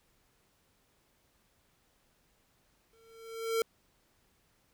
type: tone with exponential growth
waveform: square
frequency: 452.9 Hz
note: A#4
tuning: 50 cents flat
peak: -26 dBFS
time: 2.93-3.62 s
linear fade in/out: 2 ms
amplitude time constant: 150 ms
effects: pink hiss -71 dBFS RMS until 4.73 s